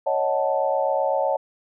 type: chord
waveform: sine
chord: D# half-diminished seventh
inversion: third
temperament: equal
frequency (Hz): 554.4 / 622.3 / 740 / 880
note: C#5 / D#5 / F#5 / A5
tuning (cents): 0 / 0 / 0 / 0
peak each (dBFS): -23 / -25 / -27 / -26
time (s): 0.06-1.37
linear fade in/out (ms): 10
effects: none